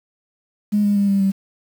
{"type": "tone with pitch steps", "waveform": "sine", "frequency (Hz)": [207.7, 204.2, 200.9, 197.52, 194.24], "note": ["G#3", "G#3", "G3", "G3", "G3"], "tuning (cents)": [0, -29, 43, 13, -16], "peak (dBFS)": -13, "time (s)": [0.72, 1.32], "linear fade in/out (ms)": 20, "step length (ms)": 120, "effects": ["tanh soft clip ceiling -9 dBFS", "7-bit"]}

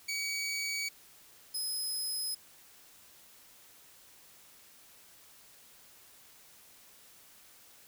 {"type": "tone pair in turn", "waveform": "20% pulse", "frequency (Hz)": [2265, 5085], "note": ["C#7", "D#8"], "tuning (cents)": [37, 37], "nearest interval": "octave + major second", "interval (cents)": 1400, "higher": "second", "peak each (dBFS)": -28, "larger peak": "neither", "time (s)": [[0.08, 0.89], [1.54, 2.35]], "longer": "neither", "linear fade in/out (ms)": 10, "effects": ["white hiss -58 dBFS RMS until 7.87 s"]}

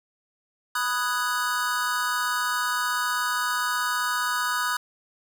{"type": "chord", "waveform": "square", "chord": "G# minor seventh", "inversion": "first", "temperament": "equal", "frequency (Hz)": [987.8, 1244.5, 1480, 1661.2], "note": ["B5", "D#6", "F#6", "G#6"], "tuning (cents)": [0, 0, 0, 0], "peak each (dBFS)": [-31, -29, -29, -34], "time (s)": [0.75, 4.77], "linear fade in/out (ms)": 5, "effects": []}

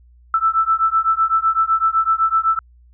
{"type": "beating tone pair", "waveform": "sine", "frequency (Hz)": [1318.5, 1326.4], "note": ["E6", "E6"], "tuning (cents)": [0, 10], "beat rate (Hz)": 7.9, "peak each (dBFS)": -17, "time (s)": [0.34, 2.59], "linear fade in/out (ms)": 2, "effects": ["added 60 Hz sine -46 dBFS peak until 2.93 s"]}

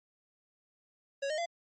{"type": "tone with pitch steps", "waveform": "square", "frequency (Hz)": [555, 615.8, 683.3], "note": ["C#5", "D#5", "F5"], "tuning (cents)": [2, -18, -38], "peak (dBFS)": -32, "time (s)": [1.22, 1.46], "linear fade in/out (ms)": 10, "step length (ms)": 80, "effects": ["MP3 32 kbps"]}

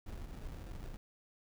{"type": "noise with sample-and-hold", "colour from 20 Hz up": "brown", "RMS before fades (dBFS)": -45, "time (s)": [0.06, 0.97], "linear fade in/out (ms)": 5, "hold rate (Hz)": 1050, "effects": []}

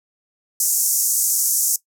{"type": "band-pass noise", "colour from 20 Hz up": "pink", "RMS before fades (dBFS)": -19, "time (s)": [0.6, 1.76], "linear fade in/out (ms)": 2, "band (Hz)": [6000, 15000], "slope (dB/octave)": 48, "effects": ["noise-tail reverb RT60 0.1 s tail -18 dB re dry"]}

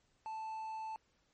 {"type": "tone with quantisation", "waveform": "triangle", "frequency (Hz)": 880, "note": "A5", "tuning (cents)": 0, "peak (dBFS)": -38, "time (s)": [0.26, 0.96], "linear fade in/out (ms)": 0, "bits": 11, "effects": ["pink hiss -75 dBFS RMS until 1.33 s", "MP3 32 kbps"]}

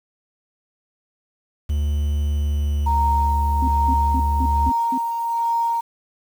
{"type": "tone with pitch glide", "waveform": "triangle", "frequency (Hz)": [73.42, 72.58], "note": ["D2", "D2"], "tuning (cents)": [0, -20], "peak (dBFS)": -16, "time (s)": [1.69, 4.7], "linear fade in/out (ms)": 10, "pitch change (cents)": -20, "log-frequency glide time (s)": [2.28, 2.99]}
{"type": "tone with tremolo", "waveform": "sine", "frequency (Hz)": 929, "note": "A#5", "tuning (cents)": -6, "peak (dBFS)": -17, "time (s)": [2.86, 5.81], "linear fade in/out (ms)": 10, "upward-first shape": "sine", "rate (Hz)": 1.2, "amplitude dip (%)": 40}
{"type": "tone bursts", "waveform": "sine", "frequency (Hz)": 259.1, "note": "C4", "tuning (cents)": -17, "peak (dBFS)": -23, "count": 6, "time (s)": [3.62, 4.98], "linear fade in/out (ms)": 5, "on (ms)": 60, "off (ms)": 200}
{"effects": ["7-bit"]}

